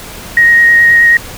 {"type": "tone with vibrato", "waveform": "sine", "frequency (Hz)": 1876, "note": "A#6", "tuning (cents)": 11, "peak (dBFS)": -3, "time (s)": [0.37, 1.17], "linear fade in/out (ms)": 2, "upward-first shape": "sine", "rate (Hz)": 9.4, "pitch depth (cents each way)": 11, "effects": ["pink hiss -28 dBFS RMS until 1.37 s"]}